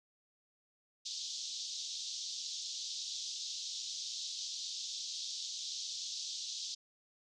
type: band-pass noise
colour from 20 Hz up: pink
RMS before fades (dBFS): -42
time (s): 1.05-6.75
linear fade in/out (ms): 10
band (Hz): 3500 to 6600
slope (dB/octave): 48
effects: none